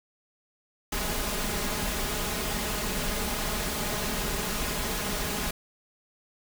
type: noise with comb filter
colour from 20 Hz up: pink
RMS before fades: -30 dBFS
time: 0.92-5.51 s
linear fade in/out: 5 ms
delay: 4.8 ms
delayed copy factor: +0.6
effects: none